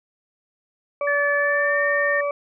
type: harmonic tone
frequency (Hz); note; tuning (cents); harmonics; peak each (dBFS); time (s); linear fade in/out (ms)
574; D5; -40; 1 / 2 / 4; -22 / -28 / -34; 1.01-2.31; 2
type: tone with pitch glide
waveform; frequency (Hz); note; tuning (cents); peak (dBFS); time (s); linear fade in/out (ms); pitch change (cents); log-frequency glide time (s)
sine; 1737 to 1820.2; A6 to A#6; -23 to -42; -20; 1.07-2.21; 5; +81; 1.37-1.83
effects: none